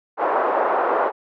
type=band-pass noise; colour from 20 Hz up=white; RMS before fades=-20 dBFS; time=0.17-1.12 s; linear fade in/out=50 ms; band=400 to 1100 Hz; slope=24 dB/octave; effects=none